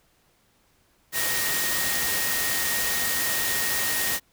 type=tone in noise; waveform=sine; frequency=1864.7 Hz; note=A#6; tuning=in tune; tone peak=-30 dBFS; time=1.12-4.2 s; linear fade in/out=50 ms; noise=white; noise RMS=-26 dBFS; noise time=1.12-4.2 s; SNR=-7 dB; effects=pink hiss -64 dBFS RMS until 4.32 s